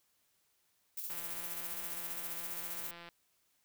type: noise with tremolo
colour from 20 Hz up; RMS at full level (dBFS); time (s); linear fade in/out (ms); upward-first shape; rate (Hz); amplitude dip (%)
violet; -40; 0.97-2.91; 5; square; 15; 35
type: click train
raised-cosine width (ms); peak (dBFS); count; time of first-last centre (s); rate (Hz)
0.3; -34; 341; 1.1-3.088; 171
effects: white hiss -75 dBFS RMS until 3.64 s